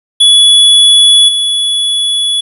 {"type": "tone with level steps", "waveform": "square", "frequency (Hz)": 3404, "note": "G#7", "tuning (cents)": 42, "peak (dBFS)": [-3, -10], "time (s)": [0.2, 2.41], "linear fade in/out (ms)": 10, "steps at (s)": 1.28, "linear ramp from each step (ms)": 10, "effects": ["resampled to 32000 Hz", "7-bit"]}